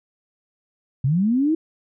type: linear sweep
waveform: sine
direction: up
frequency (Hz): 123.47 to 329.6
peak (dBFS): -16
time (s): 1.04-1.55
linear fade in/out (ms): 5
effects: none